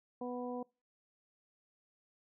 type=harmonic tone; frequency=246.9 Hz; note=B3; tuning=in tune; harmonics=1 / 2 / 3 / 4; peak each=-41 / -41 / -46 / -49 dBFS; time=0.21-0.63 s; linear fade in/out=5 ms; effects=noise-tail reverb RT60 0.3 s tail -25 dB re dry